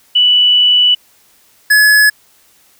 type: tone pair in turn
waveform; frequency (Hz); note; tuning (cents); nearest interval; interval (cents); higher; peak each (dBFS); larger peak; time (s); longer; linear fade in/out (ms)
sine / square; 2963 / 1699.7; F#7 / G#6; +2 / +40; minor seventh; 962; first; -6; neither; 0.15-0.95 / 1.7-2.1; first; 10
effects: white hiss -50 dBFS RMS until 2.79 s